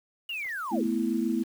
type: linear sweep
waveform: sine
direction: down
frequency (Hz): 2904 to 187.7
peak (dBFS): -31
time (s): 0.29-0.86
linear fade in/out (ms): 5
type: chord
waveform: sine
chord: A suspended second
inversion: none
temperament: equal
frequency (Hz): 220 / 246.9 / 329.6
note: A3 / B3 / E4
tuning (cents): 0 / 0 / 0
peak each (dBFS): -29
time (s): 0.71-1.44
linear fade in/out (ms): 20
effects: 8-bit